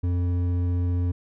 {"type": "tone with hard clipping", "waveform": "sine", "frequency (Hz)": 88.5, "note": "F2", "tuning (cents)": 23, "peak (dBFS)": -23, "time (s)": [0.03, 1.12], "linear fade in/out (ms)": 10, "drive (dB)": 8, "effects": []}